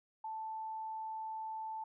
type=tone; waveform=sine; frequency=880 Hz; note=A5; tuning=in tune; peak=-39 dBFS; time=0.24-1.84 s; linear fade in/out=5 ms; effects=none